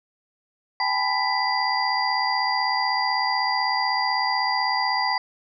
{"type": "tone cluster", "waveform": "sine", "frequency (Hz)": [790, 866, 1000, 1986, 4768], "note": ["G5", "A5", "B5", "B6", "D8"], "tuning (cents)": [13, -28, 21, 9, 25], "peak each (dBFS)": -27, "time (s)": [0.8, 5.18], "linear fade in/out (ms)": 2, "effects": []}